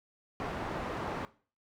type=low-pass noise; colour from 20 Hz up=white; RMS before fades=-37 dBFS; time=0.4-1.25 s; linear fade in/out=0 ms; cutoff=1000 Hz; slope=12 dB/octave; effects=noise-tail reverb RT60 0.4 s tail -18 dB re dry